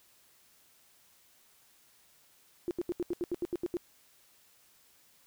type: tone bursts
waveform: sine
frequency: 349.4 Hz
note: F4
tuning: 1 cent sharp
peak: -29 dBFS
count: 11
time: 2.68-3.769 s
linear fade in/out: 0 ms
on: 29 ms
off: 77 ms
effects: white hiss -64 dBFS RMS until 5.26 s